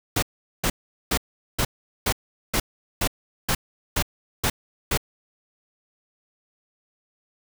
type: noise bursts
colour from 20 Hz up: pink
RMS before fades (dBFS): -22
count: 11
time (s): 0.16-4.975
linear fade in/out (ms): 5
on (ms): 65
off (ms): 410
effects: none